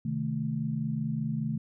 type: chord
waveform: sine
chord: A diminished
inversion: first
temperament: equal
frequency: 130.81 / 155.56 / 220 Hz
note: C3 / Eb3 / A3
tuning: 0 / 0 / 0 cents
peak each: -34 / -32 / -32 dBFS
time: 0.05-1.58 s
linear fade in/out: 5 ms
effects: none